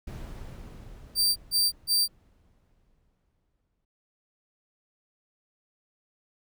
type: noise with exponential decay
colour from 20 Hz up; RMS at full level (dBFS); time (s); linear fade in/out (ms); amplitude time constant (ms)
brown; -37; 0.07-3.85; 5; 820
type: tone bursts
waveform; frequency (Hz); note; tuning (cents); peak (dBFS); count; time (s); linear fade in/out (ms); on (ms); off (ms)
sawtooth; 4676; D8; -8; -18; 3; 1.15-2.08; 50; 210; 150
effects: none